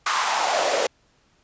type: noise with high-pass filter sweep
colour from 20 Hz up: pink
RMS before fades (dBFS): -22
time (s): 0.06-0.87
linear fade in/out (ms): 5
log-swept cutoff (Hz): 1200 to 480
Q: 4.2
effects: pink hiss -62 dBFS RMS until 1.43 s + resampled to 16000 Hz